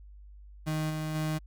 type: tone with level steps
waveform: 35% pulse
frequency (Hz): 155.56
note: D#3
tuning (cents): 0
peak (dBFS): -27 / -30 / -27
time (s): 0.66-1.39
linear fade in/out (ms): 20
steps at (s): 0.89 / 1.14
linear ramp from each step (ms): 20
effects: added 50 Hz sine -47 dBFS peak until 1.46 s